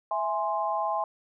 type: chord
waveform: sine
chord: E augmented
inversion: none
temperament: equal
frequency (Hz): 659.3 / 830.6 / 1046.5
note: E5 / G#5 / B#5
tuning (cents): 0 / 0 / 0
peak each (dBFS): -31 / -29 / -30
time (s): 0.11-1.04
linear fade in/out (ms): 2
effects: none